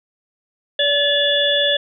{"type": "harmonic tone", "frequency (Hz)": 575, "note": "D5", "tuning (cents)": -37, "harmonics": [1, 3, 5, 6], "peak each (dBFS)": [-19, -22, -25, -17], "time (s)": [0.79, 1.77], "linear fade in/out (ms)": 5, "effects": []}